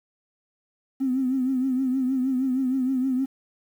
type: tone with vibrato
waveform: triangle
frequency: 260 Hz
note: C4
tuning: 11 cents flat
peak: -17 dBFS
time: 1-3.26 s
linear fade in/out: 20 ms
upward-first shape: triangle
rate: 6.4 Hz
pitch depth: 80 cents each way
effects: tanh soft clip ceiling -19 dBFS + 9-bit